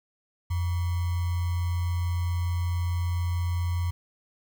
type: tone with sample-and-hold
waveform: sine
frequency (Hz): 87.31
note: F2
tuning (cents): 0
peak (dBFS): -24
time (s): 0.5-3.91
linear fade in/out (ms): 10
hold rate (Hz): 1050
effects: none